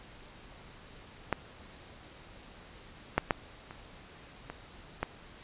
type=clicks; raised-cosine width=0.5 ms; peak=-12 / -9 / -10 / -28 / -24 / -15 dBFS; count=6; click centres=1.327 / 3.18 / 3.308 / 3.709 / 4.5 / 5.03 s; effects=pink hiss -52 dBFS RMS until 5.43 s + resampled to 8000 Hz